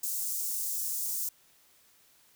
white high-pass noise, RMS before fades -33 dBFS, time 0.03-1.29 s, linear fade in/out 5 ms, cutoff 6100 Hz, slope 24 dB/octave, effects white hiss -63 dBFS RMS until 2.35 s

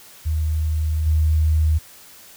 sine tone with level steps, 78 Hz, D#2, 5 cents sharp, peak -18 / -14 dBFS, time 0.25-1.79 s, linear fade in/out 20 ms, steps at 1.06 s, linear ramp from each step 10 ms, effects white hiss -45 dBFS RMS until 2.36 s

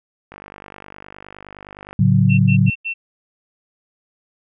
click train, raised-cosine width 0.5 ms, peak -21 dBFS, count 81, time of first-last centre 0.32-1.93 s, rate 49.7 Hz
sine chord, F# minor, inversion first, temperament equal with one note detuned, 110 / 140.12 / 185 Hz, A2 / C#3 / F#3, 0 / +19 / 0 cents, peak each -15 dBFS, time 1.99-2.7 s, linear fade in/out 5 ms
sine tone bursts, 2700 Hz, E7, 41 cents sharp, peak -21 dBFS, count 4, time 2.29-2.94 s, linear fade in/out 20 ms, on 95 ms, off 90 ms
effects none

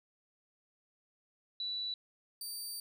sine / 20% pulse tone pair in turn, 3951 / 4639 Hz, B7 / D8, 0 / -22 cents, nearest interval minor third, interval 278 cents, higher second, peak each -35 / -34 dBFS, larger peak second, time 1.6-1.94 / 2.41-2.8 s, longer second, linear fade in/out 2 ms, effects none

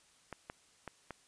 clicks, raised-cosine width 0.5 ms, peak -27 dBFS, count 4, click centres 0.327 / 0.499 / 0.877 / 1.107 s, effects white hiss -66 dBFS RMS until 1.27 s + resampled to 22050 Hz

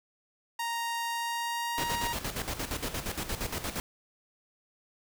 sawtooth tone with pitch glide, 932.3 to 942 Hz, A#5 to A#5, 0 to +18 cents, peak -27 dBFS, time 0.59-2.13 s, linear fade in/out 5 ms, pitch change +18 cents, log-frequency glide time 1.06-1.87 s
pink noise with tremolo, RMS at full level -33 dBFS, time 1.78-3.8 s, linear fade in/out 0 ms, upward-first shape square, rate 8.6 Hz, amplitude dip 65%
effects none

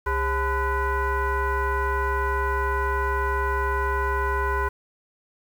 sine tone with frequency modulation, 538 Hz, C5, 48 cents sharp, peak -21 dBFS, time 0.06-4.69 s, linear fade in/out 10 ms, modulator 471 Hz, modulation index 2.2, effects 8-bit

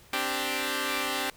5% pulse chord, C suspended second, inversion none, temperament equal, 261.6 / 293.7 / 392 Hz, C4 / D4 / G4, 0 / 0 / 0 cents, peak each -21 / -21 / -21 dBFS, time 0.13-1.3 s, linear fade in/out 2 ms, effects pink hiss -55 dBFS RMS until 1.36 s

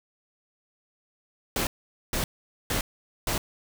pink noise bursts, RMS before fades -27 dBFS, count 4, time 1.56-3.38 s, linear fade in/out 2 ms, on 110 ms, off 460 ms, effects none

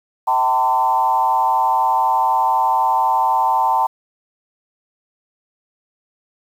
sine tone with frequency modulation, 894 Hz, A5, 27 cents sharp, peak -13 dBFS, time 0.27-3.87 s, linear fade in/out 10 ms, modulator 124 Hz, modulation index 1.1, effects 7-bit

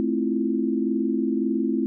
sine chord, F major seventh, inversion first, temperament just, 218.3 / 261.9 / 327.4 / 349.2 Hz, A3 / C4 / E4 / F4, -13 / +2 / -12 / 0 cents, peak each -26 / -25 / -26 / -30 dBFS, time 0-1.86 s, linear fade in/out 0 ms, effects none

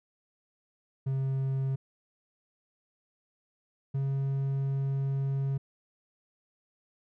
triangle tone pair in turn, 134.2 / 136.7 Hz, C3 / C#3, +44 / -24 cents, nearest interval unison, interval 32 cents, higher second, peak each -25 dBFS, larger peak neither, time 1.06-1.76 / 3.94-5.58 s, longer second, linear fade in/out 10 ms, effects none

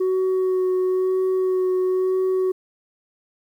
sine tone with vibrato, 372.2 Hz, F#4, 10 cents sharp, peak -15 dBFS, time 0-2.52 s, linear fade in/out 10 ms, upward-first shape sine, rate 1 Hz, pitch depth 13 cents each way, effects tanh soft clip ceiling -17 dBFS + 9-bit

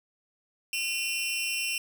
sawtooth tone with amplitude modulation, 2729 Hz, F7, 41 cents flat, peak -21 dBFS, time 0.73-1.78 s, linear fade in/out 2 ms, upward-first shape sine, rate 281 Hz, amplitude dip 90%, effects 8-bit

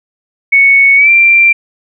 sine tone with pitch glide, 2217 to 2362 Hz, C#7 to D7, 0 to +9 cents, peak -3 dBFS, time 0.52-1.53 s, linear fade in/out 10 ms, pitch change +109 cents, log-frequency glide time 0.96-1.1 s, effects none

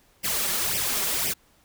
white noise with flanger, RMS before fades -26 dBFS, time 0.23-1.34 s, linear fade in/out 20 ms, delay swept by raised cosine 0.36 to 5.26 ms, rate 1.9 Hz, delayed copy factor +0.8, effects pink hiss -61 dBFS RMS until 1.64 s

